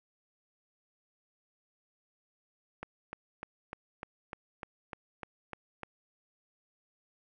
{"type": "click train", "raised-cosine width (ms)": 0.5, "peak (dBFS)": -24, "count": 11, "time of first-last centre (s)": [2.83, 5.833], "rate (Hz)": 3.33, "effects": []}